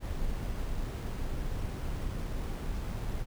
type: noise with sample-and-hold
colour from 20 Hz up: brown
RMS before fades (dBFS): -34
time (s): 0-3.26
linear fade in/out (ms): 50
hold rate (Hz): 11025
effects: none